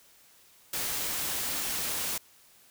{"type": "noise", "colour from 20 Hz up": "white", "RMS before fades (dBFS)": -32, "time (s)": [0.73, 2.18], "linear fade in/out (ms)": 5, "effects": ["white hiss -59 dBFS RMS until 2.7 s"]}